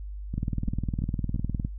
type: two click trains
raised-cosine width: 5 ms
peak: -19 / -16 dBFS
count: 4 / 26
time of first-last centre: 0.34-1.36 / 0.38-1.649 s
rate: 2.94 / 19.7 Hz
effects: noise-tail reverb RT60 0.1 s tail -19 dB re dry + added 50 Hz sine -34 dBFS peak until 1.78 s